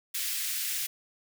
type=high-pass noise; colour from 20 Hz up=white; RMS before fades=-32 dBFS; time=0.14-0.87 s; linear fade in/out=10 ms; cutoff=1800 Hz; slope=24 dB/octave; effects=none

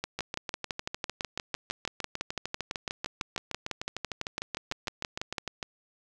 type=two click trains; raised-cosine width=0.2 ms; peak=-14 / -16 dBFS; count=33 / 37; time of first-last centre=0.04-5.382 / 0.19-5.628 s; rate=5.99 / 6.62 Hz; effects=none

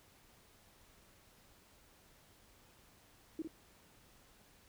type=tone with echo; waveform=sine; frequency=319.9 Hz; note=D#4; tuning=48 cents sharp; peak=-36 dBFS; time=3.39-3.42 s; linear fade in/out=2 ms; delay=55 ms; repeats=1; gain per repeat=-5 dB; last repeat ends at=3.475 s; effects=pink hiss -65 dBFS RMS until 4.68 s

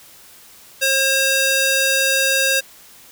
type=tone with high-pass filter; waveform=square; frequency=537 Hz; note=C5; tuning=45 cents sharp; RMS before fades=-17 dBFS; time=0.81-2.61 s; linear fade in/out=20 ms; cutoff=1300 Hz; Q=0.52; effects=white hiss -45 dBFS RMS until 3.11 s

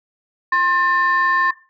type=tone pair together; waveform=sine; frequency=1062.6 / 1787 Hz; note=C6 / A6; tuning=+26 / +26 cents; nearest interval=major sixth; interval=900 cents; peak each=-15 dBFS; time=0.52-1.51 s; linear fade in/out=5 ms; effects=noise-tail reverb RT60 0.3 s tail -18 dB re dry + tanh soft clip ceiling -9 dBFS

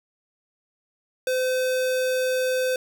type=tone; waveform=square; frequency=512 Hz; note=C5; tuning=38 cents flat; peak=-22 dBFS; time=1.27-2.76 s; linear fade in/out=2 ms; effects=none

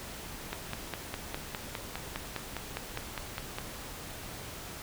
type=click train; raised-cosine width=0.3 ms; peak=-18 dBFS; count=16; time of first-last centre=0.53-3.585 s; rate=4.91 Hz; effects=pink hiss -43 dBFS RMS until 4.82 s

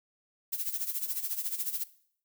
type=noise with tremolo; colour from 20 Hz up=violet; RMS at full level=-31 dBFS; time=0.52-1.84 s; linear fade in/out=10 ms; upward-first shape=sine; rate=14 Hz; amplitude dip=75%; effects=noise-tail reverb RT60 0.6 s tail -18 dB re dry

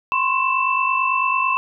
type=tone cluster; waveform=sine; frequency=1030 / 1079 / 2655 Hz; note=C6 / C#6 / E7; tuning=-28 / -47 / +12 cents; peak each=-21 dBFS; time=0.12-1.57 s; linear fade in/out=0 ms; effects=none

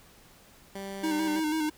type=tone; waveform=15% pulse; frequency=196 Hz; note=G3; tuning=in tune; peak=-30 dBFS; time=0.75-1.4 s; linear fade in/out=5 ms
type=tone with vibrato; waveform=square; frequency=311.1 Hz; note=D#4; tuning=in tune; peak=-27 dBFS; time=1.03-1.7 s; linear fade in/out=10 ms; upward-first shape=square; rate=6.1 Hz; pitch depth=35 cents each way
effects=pink hiss -56 dBFS RMS until 1.77 s

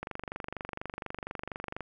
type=click train; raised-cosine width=0.5 ms; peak=-21 dBFS; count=44; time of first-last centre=0.03-1.807 s; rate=24.2 Hz; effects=none

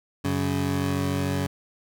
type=tone pair together; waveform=20% pulse; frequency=93.44 / 140 Hz; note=F#2 / C#3; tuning=+18 / +18 cents; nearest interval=perfect fifth; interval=700 cents; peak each=-22 dBFS; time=0.24-1.47 s; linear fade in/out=10 ms; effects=none

